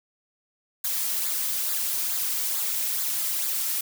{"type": "noise with flanger", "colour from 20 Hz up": "blue", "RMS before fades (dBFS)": -27, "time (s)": [0.84, 3.81], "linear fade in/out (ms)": 5, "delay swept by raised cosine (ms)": [0.34, 2.74], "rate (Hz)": 2.3, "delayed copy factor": -0.6, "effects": []}